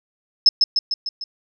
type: tone with echo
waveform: sine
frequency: 5200 Hz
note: E8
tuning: 24 cents flat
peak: -7 dBFS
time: 0.46-0.49 s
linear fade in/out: 2 ms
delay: 150 ms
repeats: 5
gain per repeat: -4 dB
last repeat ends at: 1.24 s
effects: none